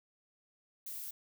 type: noise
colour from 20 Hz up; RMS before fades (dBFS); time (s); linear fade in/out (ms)
violet; -43; 0.86-1.11; 5
effects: none